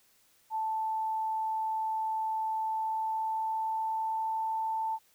sine tone with pitch glide, 880 to 886.6 Hz, A5 to A5, 0 to +13 cents, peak -29 dBFS, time 0.5-4.99 s, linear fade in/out 50 ms, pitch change +13 cents, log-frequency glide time 2.51-4.46 s, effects white hiss -66 dBFS RMS until 5.14 s

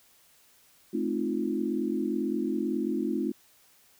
sine chord, F dominant seventh, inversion first, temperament equal with one note detuned, 216.3 / 261.6 / 311.1 / 349.2 Hz, A3 / C4 / Eb4 / F4, -29 / 0 / 0 / 0 cents, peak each -32 dBFS, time 0.93-3.32 s, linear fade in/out 10 ms, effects white hiss -61 dBFS RMS until 3.99 s

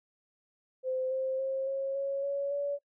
sine tone with pitch steps, 517 / 525.4 / 534 / 542.7 / 551.6 / 560.5 / 569.7 Hz, C5 / C5 / C5 / C#5 / C#5 / C#5 / C#5, -21 / +7 / +35 / -37 / -9 / +19 / +47 cents, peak -29 dBFS, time 0.83-2.79 s, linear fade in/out 50 ms, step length 280 ms, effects noise-tail reverb RT60 0.1 s tail -20 dB re dry

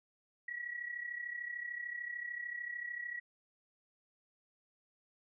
sine tone with amplitude modulation, 1925 Hz, B6, 45 cents flat, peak -36 dBFS, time 0.48-3.2 s, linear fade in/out 5 ms, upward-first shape sine, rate 33.4 Hz, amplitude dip 70%, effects none

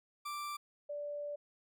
40% pulse / sine tone pair in turn, 1174.7 / 583.8 Hz, D6 / D5, 0 / -10 cents, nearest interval octave, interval 1210 cents, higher first, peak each -38 / -38 dBFS, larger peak neither, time 0.25-0.57 / 0.89-1.36 s, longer second, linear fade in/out 10 ms, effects none

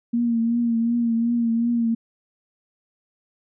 sine tone with vibrato, 233.1 Hz, A#3, in tune, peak -18 dBFS, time 0.13-1.95 s, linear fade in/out 10 ms, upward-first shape triangle, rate 2.7 Hz, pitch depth 46 cents each way, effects none

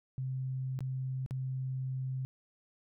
sine tone with dropouts, 130.81 Hz, C3, in tune, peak -33 dBFS, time 0.18-2.25 s, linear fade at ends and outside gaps 0 ms, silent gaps 0.79-0.806 / 1.262-1.309 s, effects none

